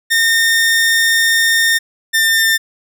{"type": "tone pair in turn", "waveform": "sawtooth", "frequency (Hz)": [1825, 1800.9], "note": ["A#6", "A6"], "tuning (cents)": [-37, 40], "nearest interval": "unison", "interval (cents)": 23, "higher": "first", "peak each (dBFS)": -7, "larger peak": "neither", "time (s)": [[0.1, 1.79], [2.13, 2.58]], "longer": "first", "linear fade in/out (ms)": 20, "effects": []}